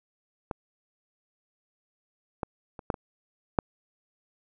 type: clicks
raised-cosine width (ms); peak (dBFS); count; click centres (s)
1; -17 / -15 / -26 / -11 / -23 / -7; 6; 0.512 / 2.432 / 2.792 / 2.902 / 2.942 / 3.588
effects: none